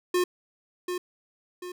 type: tone with echo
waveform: square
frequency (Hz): 359.2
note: F4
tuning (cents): +49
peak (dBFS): -22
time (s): 0.14-0.24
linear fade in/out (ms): 5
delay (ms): 740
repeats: 2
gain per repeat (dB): -7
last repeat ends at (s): 1.72
effects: none